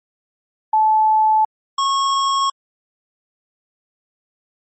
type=tone pair in turn; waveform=sine / square; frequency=868 / 1094.3 Hz; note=A5 / C#6; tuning=-24 / -23 cents; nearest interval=major third; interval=401 cents; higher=second; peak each=-11 / -16 dBFS; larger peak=first; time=0.73-1.45 / 1.78-2.5 s; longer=neither; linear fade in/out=5 ms; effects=MP3 32 kbps